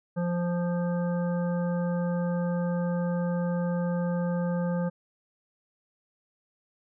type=harmonic tone; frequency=174.61 Hz; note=F3; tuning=in tune; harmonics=1 / 3 / 5 / 7 / 9; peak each=-26 / -32 / -41 / -44 / -45 dBFS; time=0.16-4.9 s; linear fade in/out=20 ms; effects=none